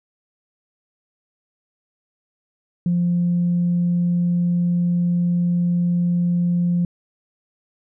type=tone; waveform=sine; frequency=174.61 Hz; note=F3; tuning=in tune; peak=-15 dBFS; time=2.86-6.85 s; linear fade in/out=2 ms; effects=tanh soft clip ceiling -12 dBFS